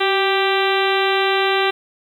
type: harmonic tone with a mistuned harmonic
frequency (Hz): 392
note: G4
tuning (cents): 0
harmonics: 1 / 2 / 3 / 4 / 5 / 6 / 7 / 8 / 9 / 10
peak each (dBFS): -19 / -22 / -24 / -25 / -26 / -27 / -27 / -28 / -29 / -29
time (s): 0-1.71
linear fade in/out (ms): 10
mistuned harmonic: 1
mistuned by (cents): -38
effects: 8-bit